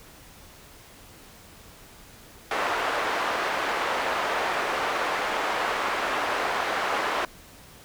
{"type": "band-pass noise", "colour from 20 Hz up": "white", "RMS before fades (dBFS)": -27, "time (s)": [2.51, 7.25], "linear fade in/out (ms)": 2, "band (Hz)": [480, 1400], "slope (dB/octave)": 12, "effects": ["pink hiss -49 dBFS RMS until 7.84 s"]}